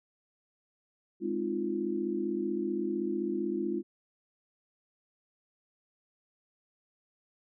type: chord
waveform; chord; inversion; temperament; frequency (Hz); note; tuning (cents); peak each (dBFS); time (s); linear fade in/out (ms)
sine; F minor seventh; first; equal with one note detuned; 207.7 / 261.6 / 311.1 / 346.8; Ab3 / C4 / Eb4 / F4; 0 / 0 / 0 / -12; -36 / -38 / -36 / -32; 1.2-3.83; 50
effects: none